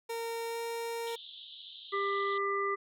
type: tone with pitch glide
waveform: 30% pulse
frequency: 460.6 to 463.5 Hz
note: A#4 to A#4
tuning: -21 to -10 cents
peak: -32 dBFS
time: 0.09-1.16 s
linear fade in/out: 10 ms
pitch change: +11 cents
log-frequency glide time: 0.48-0.58 s
type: band-pass noise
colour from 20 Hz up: pink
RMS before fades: -49 dBFS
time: 1.07-2.38 s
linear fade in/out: 2 ms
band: 3100 to 3900 Hz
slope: 96 dB/octave
type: harmonic tone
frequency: 397.8 Hz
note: G4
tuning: 25 cents sharp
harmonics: 1 / 3 / 5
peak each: -33 / -32 / -37 dBFS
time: 1.92-2.76 s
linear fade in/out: 20 ms
effects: none